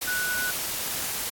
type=tone in noise; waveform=sine; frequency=1480 Hz; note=F#6; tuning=in tune; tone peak=-26 dBFS; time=0.07-0.51 s; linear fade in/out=10 ms; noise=white; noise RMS=-30 dBFS; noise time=0.01-1.3 s; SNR=+1 dB; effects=AAC 64 kbps